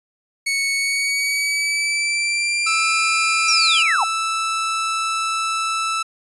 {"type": "tone with pitch glide", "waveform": "sawtooth", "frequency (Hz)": [2217, 2404], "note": ["C#7", "D7"], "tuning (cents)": [0, 40], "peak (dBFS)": -15, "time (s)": [0.46, 3.83], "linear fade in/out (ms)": 10, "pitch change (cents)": 140, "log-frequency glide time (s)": [0.75, 2.9]}
{"type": "tone", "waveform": "sawtooth", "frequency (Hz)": 1318.5, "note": "E6", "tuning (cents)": 0, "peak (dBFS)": -16, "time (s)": [2.66, 6.03], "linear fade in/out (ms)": 10}
{"type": "linear sweep", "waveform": "sine", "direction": "down", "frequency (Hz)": [5820, 708], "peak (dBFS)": -16, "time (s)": [3.48, 4.04], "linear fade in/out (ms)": 5}
{"effects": ["resampled to 24000 Hz"]}